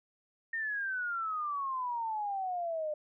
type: exponential sweep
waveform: sine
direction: down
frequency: 1844 to 597 Hz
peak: -32 dBFS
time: 0.53-2.94 s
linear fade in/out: 5 ms
effects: none